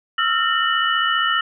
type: tone cluster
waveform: sine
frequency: 1308 / 1383 / 1823 / 2958 Hz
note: E6 / F6 / A#6 / F#7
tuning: -14 / -17 / -39 / -1 cents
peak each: -22 dBFS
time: 0.18-1.41 s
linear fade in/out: 5 ms
effects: none